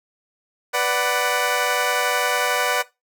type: chord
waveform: 15% pulse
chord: B minor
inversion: none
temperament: equal with one note detuned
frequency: 493.9 / 587.3 / 746.4 Hz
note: B4 / D5 / F#5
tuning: 0 / 0 / +15 cents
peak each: -17 dBFS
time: 0.73-2.83 s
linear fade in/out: 20 ms
effects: noise-tail reverb RT60 0.2 s tail -17 dB re dry